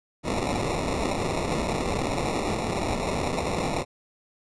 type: noise with sample-and-hold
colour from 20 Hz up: blue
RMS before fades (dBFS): -27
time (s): 0.23-3.85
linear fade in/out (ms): 50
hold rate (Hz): 1575
effects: resampled to 22050 Hz